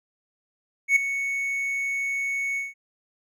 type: tone with ADSR envelope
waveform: triangle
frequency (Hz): 2217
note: C#7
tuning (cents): 0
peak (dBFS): -11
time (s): 0.88-2.74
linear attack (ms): 82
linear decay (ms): 5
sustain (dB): -12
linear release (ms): 170
effects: none